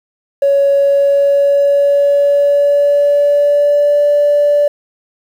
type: tone with pitch glide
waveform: triangle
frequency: 559 to 582.1 Hz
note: C#5 to D5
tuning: +14 to -15 cents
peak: -4 dBFS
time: 0.42-4.68 s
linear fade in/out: 5 ms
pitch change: +71 cents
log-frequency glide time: 0.68-4.02 s
effects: tanh soft clip ceiling -5 dBFS + 7-bit